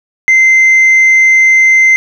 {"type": "tone with tanh clipping", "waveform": "sine", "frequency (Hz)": 2076, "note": "C7", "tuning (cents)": -14, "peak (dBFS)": -4, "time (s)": [0.28, 1.96], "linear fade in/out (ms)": 0, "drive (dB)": 1, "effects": []}